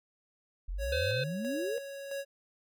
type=exponential sweep; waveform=sine; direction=up; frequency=39.92 to 509 Hz; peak=-33 dBFS; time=0.68-1.79 s; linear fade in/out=10 ms
type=tone with tremolo; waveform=square; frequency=554.4 Hz; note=C#5; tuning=in tune; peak=-35 dBFS; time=0.78-2.25 s; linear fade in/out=50 ms; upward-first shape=square; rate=1.5 Hz; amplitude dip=50%
type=harmonic tone; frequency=513 Hz; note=C5; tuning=34 cents flat; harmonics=1 / 3 / 5 / 7 / 8; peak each=-32 / -37 / -39 / -40 / -41 dBFS; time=0.92-1.24 s; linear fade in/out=5 ms
effects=none